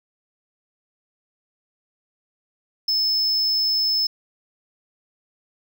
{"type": "tone", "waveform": "triangle", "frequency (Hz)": 5230, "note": "E8", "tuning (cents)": -15, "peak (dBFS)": -17, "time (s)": [2.88, 4.07], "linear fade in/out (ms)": 5, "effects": []}